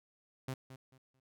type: tone with echo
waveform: sawtooth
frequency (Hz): 131.1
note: C3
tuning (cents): +4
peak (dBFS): -33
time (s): 0.48-0.54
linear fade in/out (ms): 5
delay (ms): 220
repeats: 3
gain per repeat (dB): -12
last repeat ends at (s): 1.2
effects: none